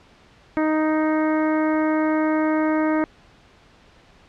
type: harmonic tone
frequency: 311.1 Hz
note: D#4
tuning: in tune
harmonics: 1 / 2 / 3 / 4 / 5 / 6 / 7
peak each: -19 / -25 / -29 / -31 / -33 / -35 / -36 dBFS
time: 0.57-3.04 s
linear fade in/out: 0 ms
effects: pink hiss -52 dBFS RMS until 4.28 s + low-pass 4000 Hz 12 dB/octave